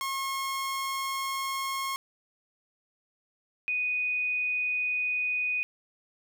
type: tone pair in turn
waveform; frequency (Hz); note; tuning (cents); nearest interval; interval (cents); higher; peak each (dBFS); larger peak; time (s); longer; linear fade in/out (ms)
sawtooth / sine; 1082 / 2484; C#6 / D#7; -42 / -3; octave + major second; 1439; second; -26; neither; 0.01-1.96 / 3.68-5.63; neither; 0
effects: none